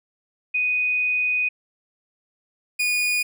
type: tone pair in turn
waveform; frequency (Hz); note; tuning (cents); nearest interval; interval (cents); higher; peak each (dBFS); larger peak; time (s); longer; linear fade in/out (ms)
sine / 40% pulse; 2489 / 2456; D#7 / D#7; 0 / -23; unison; 23; first; -19 / -19; neither; 0.54-1.49 / 2.79-3.23; first; 10
effects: none